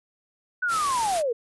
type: linear sweep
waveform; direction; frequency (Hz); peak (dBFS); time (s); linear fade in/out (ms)
sine; down; 1507 to 442.9; -22; 0.62-1.33; 10
type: low-pass noise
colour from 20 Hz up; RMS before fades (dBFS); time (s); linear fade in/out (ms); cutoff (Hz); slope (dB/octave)
white; -34; 0.68-1.23; 50; 11000; 96
effects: none